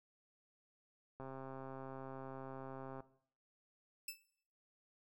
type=click train; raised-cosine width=1 ms; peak=-35 dBFS; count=241; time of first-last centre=1.2-3.005 s; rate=133 Hz
type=tone with exponential decay; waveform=10% pulse; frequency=2637 Hz; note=E7; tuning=in tune; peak=-30 dBFS; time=4.08-4.2 s; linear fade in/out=5 ms; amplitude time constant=25 ms
effects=noise-tail reverb RT60 0.6 s tail -17 dB re dry